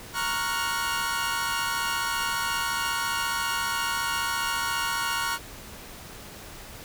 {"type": "chord", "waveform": "sawtooth", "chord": "Gb major seventh", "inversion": "first", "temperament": "equal with one note detuned", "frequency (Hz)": [932.3, 1108.7, 1396.9, 1471.5], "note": ["Bb5", "Db6", "F6", "Gb6"], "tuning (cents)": [0, 0, 0, -10], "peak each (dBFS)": -28, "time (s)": [0.13, 5.39], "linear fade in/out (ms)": 50, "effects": ["pink hiss -43 dBFS RMS until 6.84 s"]}